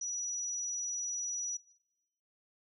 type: tone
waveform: sine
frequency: 5860 Hz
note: F#8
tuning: 18 cents flat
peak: -35 dBFS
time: 0.01-1.57 s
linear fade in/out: 5 ms
effects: noise-tail reverb RT60 0.9 s tail -21 dB re dry